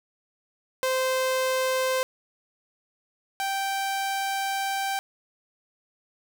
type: tone pair in turn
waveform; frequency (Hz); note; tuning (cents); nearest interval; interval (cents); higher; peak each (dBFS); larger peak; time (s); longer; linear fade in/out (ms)
sawtooth; 519 / 781.9; C5 / G5; -14 / -5; perfect fifth; 709; second; -19 / -22; first; 0.83-2.03 / 3.4-4.99; second; 0
effects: none